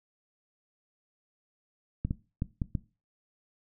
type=clicks; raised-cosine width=5 ms; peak=-17 dBFS; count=5; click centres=2.05 / 2.109 / 2.421 / 2.618 / 2.752 s; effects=noise-tail reverb RT60 0.3 s tail -18 dB re dry